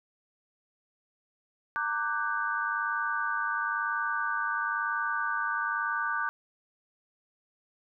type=tone cluster; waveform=sine; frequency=917 / 1174 / 1497 / 1598 Hz; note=A#5 / D6 / F#6 / G6; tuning=-29 / -1 / +20 / +33 cents; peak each=-36 / -32 / -31 / -36 dBFS; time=1.76-6.29 s; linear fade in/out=0 ms; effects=none